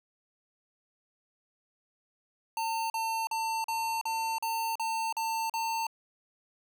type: tone bursts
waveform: square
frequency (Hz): 900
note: A5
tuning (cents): +39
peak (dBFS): -30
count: 9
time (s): 2.57-5.868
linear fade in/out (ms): 2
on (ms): 330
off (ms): 41
effects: none